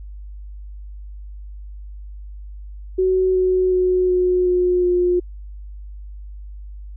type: tone with pitch steps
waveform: sine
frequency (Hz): 373.3 / 369.9 / 366.5 / 363.1 / 359.8 / 356.4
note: F#4 / F#4 / F#4 / F#4 / F#4 / F4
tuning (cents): +15 / 0 / -16 / -33 / -48 / +35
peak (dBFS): -14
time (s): 2.98-5.2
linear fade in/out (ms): 10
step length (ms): 370
effects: added 50 Hz sine -32 dBFS peak until 6.96 s